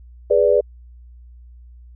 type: chord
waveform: sine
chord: G# diminished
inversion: none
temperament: equal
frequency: 415.3 / 493.9 / 587.3 Hz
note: G#4 / B4 / D5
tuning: 0 / 0 / 0 cents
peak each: -17 / -16 / -16 dBFS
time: 0.3-0.61 s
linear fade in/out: 10 ms
effects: added 60 Hz sine -40 dBFS peak until 1.95 s